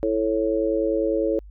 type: chord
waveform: sine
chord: A major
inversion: second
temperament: just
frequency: 330 / 440 / 550 Hz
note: E4 / A4 / C#5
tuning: +2 / 0 / -14 cents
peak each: -24 dBFS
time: 0.03-1.39 s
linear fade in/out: 0 ms
effects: added 50 Hz sine -40 dBFS peak until 1.5 s